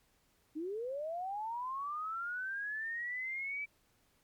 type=linear sweep; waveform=sine; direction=up; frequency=293.7 to 2321 Hz; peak=-36 dBFS; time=0.55-3.66 s; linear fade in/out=20 ms; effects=pink hiss -72 dBFS RMS until 4.23 s + MP3 96 kbps